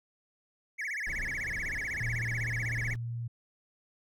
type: tone with vibrato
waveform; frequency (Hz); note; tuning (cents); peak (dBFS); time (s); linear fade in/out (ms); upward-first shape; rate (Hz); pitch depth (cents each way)
triangle; 1949; B6; -23; -31; 0.78-2.95; 20; sine; 16; 270
type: noise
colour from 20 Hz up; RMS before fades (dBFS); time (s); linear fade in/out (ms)
brown; -42; 1.07-2.96; 2
type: tone with pitch glide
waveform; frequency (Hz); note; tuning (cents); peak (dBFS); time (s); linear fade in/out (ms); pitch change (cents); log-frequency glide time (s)
sine; 116.7 to 117.58; A#2 to A#2; +2 to +15; -33; 2-3.28; 10; +13; 2.91-3.13
effects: none